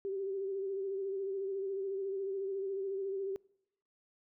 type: tone with vibrato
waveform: sine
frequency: 389.6 Hz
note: G4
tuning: 11 cents flat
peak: -34 dBFS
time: 0.05-3.36 s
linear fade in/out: 0 ms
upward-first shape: sine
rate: 14 Hz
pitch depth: 40 cents each way
effects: noise-tail reverb RT60 0.9 s tail -26 dB re dry